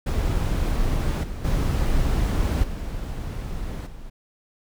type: noise with level steps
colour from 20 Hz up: brown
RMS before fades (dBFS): -22 / -31 / -21 / -30 / -39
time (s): 0.06-4.1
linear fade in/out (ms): 10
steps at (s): 1.23 / 1.44 / 2.63 / 3.86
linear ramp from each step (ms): 10
effects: none